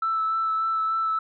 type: tone with vibrato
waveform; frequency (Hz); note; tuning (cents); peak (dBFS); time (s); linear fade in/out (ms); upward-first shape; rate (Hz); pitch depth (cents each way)
sine; 1318.5; E6; 0; -21; 0.02-1.19; 5; sine; 3.4; 13
effects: tanh soft clip ceiling -17 dBFS